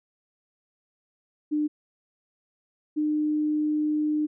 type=tone pair in turn; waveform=sine; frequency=300.4 / 302.8 Hz; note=D4 / D#4; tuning=+39 / -47 cents; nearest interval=unison; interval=14 cents; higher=second; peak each=-22 dBFS; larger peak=neither; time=1.51-1.68 / 2.96-4.27 s; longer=second; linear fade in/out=20 ms; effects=none